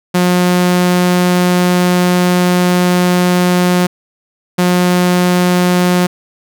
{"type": "tone pair in turn", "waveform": "sawtooth", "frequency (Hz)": [179.1, 179.1], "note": ["F3", "F3"], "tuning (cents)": [44, 44], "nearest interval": "unison", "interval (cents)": 0, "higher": "neither", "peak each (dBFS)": -5, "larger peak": "neither", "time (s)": [[0.14, 3.87], [4.58, 6.07]], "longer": "first", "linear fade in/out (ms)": 10, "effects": []}